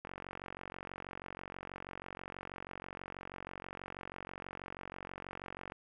click train, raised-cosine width 0.5 ms, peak -28 dBFS, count 263, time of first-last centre 0.05-5.721 s, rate 46.2 Hz, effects none

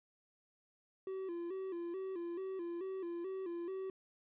triangle tone with vibrato, 361.4 Hz, F#4, 41 cents flat, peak -37 dBFS, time 1.07-3.9 s, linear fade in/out 2 ms, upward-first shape square, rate 2.3 Hz, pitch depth 92 cents each way, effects resampled to 8000 Hz + 13-bit

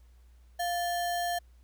sine tone with sample-and-hold, 698.5 Hz, F5, in tune, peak -28 dBFS, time 0.59-1.39 s, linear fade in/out 10 ms, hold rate 2450 Hz, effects added 60 Hz sine -54 dBFS peak until 1.63 s + pink hiss -71 dBFS RMS until 1.63 s

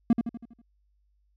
triangle tone with echo, 233.1 Hz, A#3, in tune, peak -14 dBFS, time 0.1-0.13 s, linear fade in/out 2 ms, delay 81 ms, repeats 6, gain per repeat -6 dB, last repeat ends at 0.616 s, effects added 50 Hz sine -65 dBFS peak until 1.36 s

